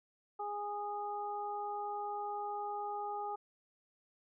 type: harmonic tone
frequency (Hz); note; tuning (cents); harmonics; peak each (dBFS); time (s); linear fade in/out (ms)
412.1; G#4; -13; 1 / 2 / 3; -44 / -38 / -45; 0.39-3.36; 10
effects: none